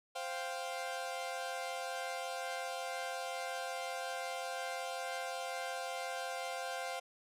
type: chord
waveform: sawtooth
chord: C suspended fourth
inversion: none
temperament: equal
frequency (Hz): 523.3 / 698.5 / 784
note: C5 / F5 / G5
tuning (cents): 0 / 0 / 0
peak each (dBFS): -39 / -38 / -40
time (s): 0.15-7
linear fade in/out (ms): 10
effects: low-pass 11000 Hz 12 dB/octave